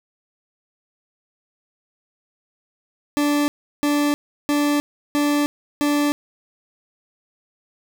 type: tone bursts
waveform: 40% pulse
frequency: 291.7 Hz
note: D4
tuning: 12 cents flat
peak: -16 dBFS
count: 5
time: 3.17-6.12 s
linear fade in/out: 0 ms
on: 310 ms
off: 350 ms
effects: none